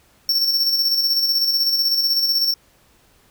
square tone with tremolo, 5450 Hz, F8, 43 cents flat, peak -15 dBFS, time 0.29-2.54 s, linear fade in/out 2 ms, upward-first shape square, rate 16 Hz, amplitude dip 40%, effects pink hiss -56 dBFS RMS until 3.3 s

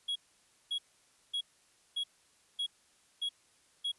triangle tone bursts, 3322 Hz, G#7, in tune, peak -30 dBFS, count 7, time 0.08-3.919 s, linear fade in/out 10 ms, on 77 ms, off 550 ms, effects white hiss -67 dBFS RMS until 3.98 s + resampled to 24000 Hz

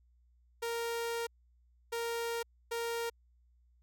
sawtooth tone bursts at uneven times, 465.5 Hz, A#4, 2 cents flat, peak -30 dBFS, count 3, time 0.62-1.27 / 1.92-2.43 / 2.71-3.1 s, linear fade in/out 10 ms, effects added 60 Hz sine -64 dBFS peak until 3.82 s

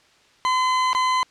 40% pulse tone with dropouts, 1021 Hz, C6, 43 cents flat, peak -17 dBFS, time 0.45-1.23 s, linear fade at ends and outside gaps 0 ms, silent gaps 0.931-0.949 s, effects white hiss -56 dBFS RMS until 1.3 s + low-pass 5000 Hz 12 dB/octave

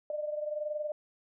sine tone pair together, 597.9 / 619 Hz, D5 / D#5, +31 / -9 cents, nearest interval minor second, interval 60 cents, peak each -33 / -39 dBFS, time 0.1-0.92 s, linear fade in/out 2 ms, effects none

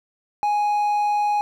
triangle tone, 830.6 Hz, G#5, in tune, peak -16 dBFS, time 0.43-1.41 s, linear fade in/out 0 ms, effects none

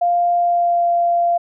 sine tone with pitch glide, 698.5 to 690.9 Hz, F5 to F5, 0 to -19 cents, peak -13 dBFS, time 0.01-1.38 s, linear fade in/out 10 ms, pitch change -19 cents, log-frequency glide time 0.36-0.89 s, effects none

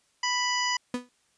harmonic tone, 987.8 Hz, B5, in tune, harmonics 1 / 2 / 3 / 5 / 6 / 7, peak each -29 / -30 / -33 / -32 / -36 / -39 dBFS, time 0.23-0.77 s, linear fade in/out 5 ms
35% pulse tone with exponential decay, 246.9 Hz, B3, in tune, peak -23 dBFS, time 0.94-1.09 s, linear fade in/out 2 ms, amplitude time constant 32 ms
effects white hiss -68 dBFS RMS until 1.37 s + resampled to 22050 Hz

